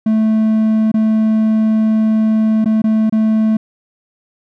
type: tone with dropouts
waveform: triangle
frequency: 218.8 Hz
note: A3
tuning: 9 cents flat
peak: -8 dBFS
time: 0.06-3.57 s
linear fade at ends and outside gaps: 5 ms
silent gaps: 0.917-0.941 / 2.645-2.657 / 2.819-2.84 / 3.097-3.124 s
effects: none